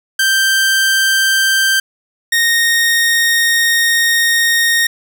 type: tone pair in turn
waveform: sawtooth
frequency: 1568 / 1856.1 Hz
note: G6 / A#6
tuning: 0 / -8 cents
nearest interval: minor third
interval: 292 cents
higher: second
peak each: -7 dBFS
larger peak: neither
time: 0.19-1.8 / 2.32-4.87 s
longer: second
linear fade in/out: 5 ms
effects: none